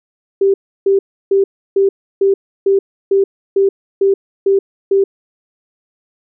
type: tone bursts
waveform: sine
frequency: 392 Hz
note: G4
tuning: in tune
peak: -8 dBFS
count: 11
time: 0.41-5.04 s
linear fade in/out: 5 ms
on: 130 ms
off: 320 ms
effects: none